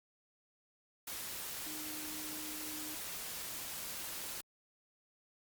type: tone in noise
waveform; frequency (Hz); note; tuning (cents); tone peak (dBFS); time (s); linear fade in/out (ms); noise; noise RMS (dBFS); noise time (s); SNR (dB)
sine; 307.2; D#4; -22; -48; 1.66-2.95; 5; white; -43; 1.07-4.41; -8
effects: Opus 48 kbps